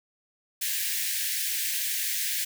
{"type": "high-pass noise", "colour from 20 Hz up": "white", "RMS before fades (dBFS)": -29, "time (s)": [0.61, 2.45], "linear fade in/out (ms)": 10, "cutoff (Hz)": 1600, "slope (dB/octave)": 96, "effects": []}